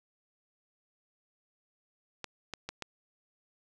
clicks, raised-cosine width 0.2 ms, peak -20 dBFS, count 4, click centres 2.243 / 2.537 / 2.69 / 2.823 s, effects none

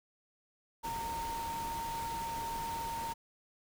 sine tone in noise, 919 Hz, A#5, 25 cents flat, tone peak -36 dBFS, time 0.83-3.14 s, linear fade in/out 20 ms, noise pink, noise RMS -44 dBFS, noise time 0.83-3.14 s, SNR +5 dB, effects none

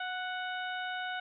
harmonic tone with a mistuned harmonic, 740 Hz, F#5, in tune, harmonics 1 / 2 / 3 / 4 / 5, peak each -38 / -37 / -47 / -45 / -47 dBFS, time 0-1.2 s, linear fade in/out 5 ms, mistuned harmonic 1, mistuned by -16 cents, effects none

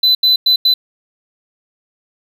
triangle tone bursts at uneven times, 4012 Hz, B7, 26 cents sharp, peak -7 dBFS, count 4, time 0.03-0.15 / 0.23-0.36 / 0.46-0.56 / 0.65-0.74 s, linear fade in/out 5 ms, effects 8-bit

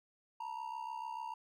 triangle ring-modulated tone, 927 Hz, A#5, 10 cents flat, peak -35 dBFS, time 0.4-1.34 s, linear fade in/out 5 ms, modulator 33.4 Hz, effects none

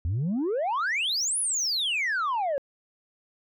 sine exponential two-way sweep, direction up then down, 77.78 to 10620 to 532 Hz, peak -22 dBFS, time 0.05-2.58 s, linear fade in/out 0 ms, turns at 1.39 s, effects tanh soft clip ceiling -23 dBFS

